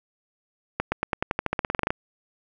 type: accelerating click train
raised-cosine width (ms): 0.5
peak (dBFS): -8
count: 17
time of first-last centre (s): 0.8-1.905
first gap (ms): 120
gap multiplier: 0.92
effects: none